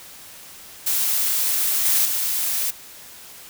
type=noise with level steps; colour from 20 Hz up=blue; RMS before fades=-21 / -18 / -23 dBFS; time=0.86-2.71 s; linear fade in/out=10 ms; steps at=1.85 / 2.05 s; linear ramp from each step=5 ms; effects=white hiss -42 dBFS RMS until 3.49 s